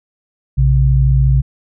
sine tone pair together, 59.38 / 133.8 Hz, A#1 / C3, +33 / +39 cents, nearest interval octave + major second, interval 1406 cents, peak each -11 dBFS, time 0.57-1.42 s, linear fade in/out 20 ms, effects none

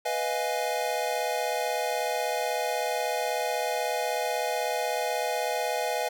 square chord, F half-diminished seventh, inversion second, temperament equal, 493.9 / 622.3 / 698.5 / 830.6 Hz, Cb5 / Eb5 / F5 / Ab5, 0 / 0 / 0 / 0 cents, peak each -33 dBFS, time 0.05-6.09 s, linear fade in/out 10 ms, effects none

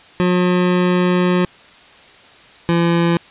25% pulse tone pair in turn, 180 / 169.9 Hz, F#3 / F3, -47 / -47 cents, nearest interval minor second, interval 100 cents, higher first, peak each -9 dBFS, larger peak neither, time 0.2-1.45 / 2.69-3.17 s, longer first, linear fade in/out 0 ms, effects white hiss -44 dBFS RMS until 3.3 s + resampled to 8000 Hz

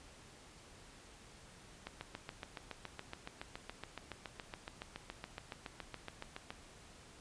click train, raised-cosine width 0.3 ms, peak -27 dBFS, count 34, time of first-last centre 1.87-6.505 s, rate 7.12 Hz, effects pink hiss -58 dBFS RMS until 7.2 s + resampled to 22050 Hz

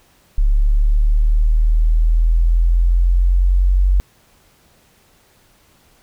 sine exponential sweep, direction up, 35.51 to 47 Hz, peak -10 dBFS, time 0.38-4 s, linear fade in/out 0 ms, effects pink hiss -54 dBFS RMS until 6.02 s

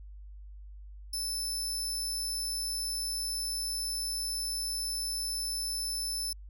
25% pulse tone, 5274 Hz, E8, in tune, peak -27 dBFS, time 1.13-6.33 s, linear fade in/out 5 ms, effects added 50 Hz sine -44 dBFS peak until 6.49 s

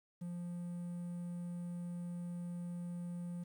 triangle tone with quantisation, 174.61 Hz, F3, in tune, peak -38 dBFS, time 0.21-3.44 s, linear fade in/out 10 ms, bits 11, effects none

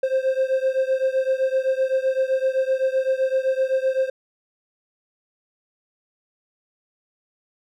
triangle beating tone pair, 523.3 / 531.1 Hz, C5 / C5, 0 / +26 cents, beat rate 7.8 Hz, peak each -19 / -21 dBFS, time 0.03-4.1 s, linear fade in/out 5 ms, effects none

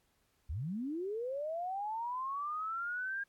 sine linear sweep, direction up, 60.1 to 1625 Hz, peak -35 dBFS, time 0.49-3.24 s, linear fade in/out 10 ms, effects pink hiss -75 dBFS RMS until 3.28 s + AAC 64 kbps

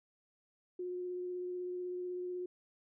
sine tone with vibrato, 360 Hz, F#4, 47 cents flat, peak -37 dBFS, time 0.79-2.46 s, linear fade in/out 5 ms, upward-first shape triangle, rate 16 Hz, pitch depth 13 cents each way, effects none

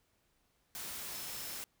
sine tone in noise, 5274 Hz, E8, in tune, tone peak -52 dBFS, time 1.12-1.58 s, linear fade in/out 0 ms, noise white, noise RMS -43 dBFS, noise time 0.75-1.64 s, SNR -12 dB, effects pink hiss -75 dBFS RMS until 1.8 s

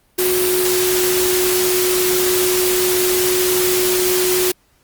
sine tone in noise, 365.4 Hz, F#4, 22 cents flat, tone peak -16 dBFS, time 0.18-4.52 s, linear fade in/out 10 ms, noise white, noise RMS -19 dBFS, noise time 0.18-4.52 s, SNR 0 dB, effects pink hiss -58 dBFS RMS until 4.83 s + Opus 32 kbps

